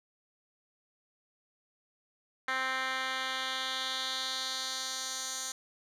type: tone with band-pass filter sweep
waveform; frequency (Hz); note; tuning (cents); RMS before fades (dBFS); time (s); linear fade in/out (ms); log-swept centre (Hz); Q
10% pulse; 261.6; C4; 0; -35; 2.48-5.52; 2; 2000 to 6600; 2
effects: none